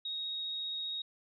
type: tone with vibrato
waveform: sine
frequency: 3763 Hz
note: A#7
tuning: 16 cents sharp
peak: -35 dBFS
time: 0.05-1.02 s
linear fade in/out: 5 ms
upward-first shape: triangle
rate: 15 Hz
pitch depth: 8 cents each way
effects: none